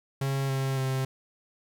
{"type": "tone with pitch steps", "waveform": "45% pulse", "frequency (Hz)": [136.4, 134.29, 132.21], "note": ["C#3", "C3", "C3"], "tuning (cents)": [-28, 45, 18], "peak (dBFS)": -26, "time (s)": [0.21, 1.05], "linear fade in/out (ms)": 5, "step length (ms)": 280, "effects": ["11-bit"]}